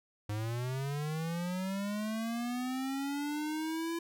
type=linear sweep; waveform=square; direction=up; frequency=102.6 to 337.8 Hz; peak=-34 dBFS; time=0.29-3.99 s; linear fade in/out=5 ms; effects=none